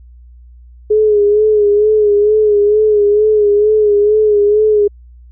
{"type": "tone with vibrato", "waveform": "sine", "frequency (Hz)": 420, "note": "G#4", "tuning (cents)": 19, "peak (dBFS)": -7, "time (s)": [0.9, 4.88], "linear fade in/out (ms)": 10, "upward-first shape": "sine", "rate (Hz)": 2.2, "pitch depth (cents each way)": 48, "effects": ["added 60 Hz sine -36 dBFS peak until 5.31 s"]}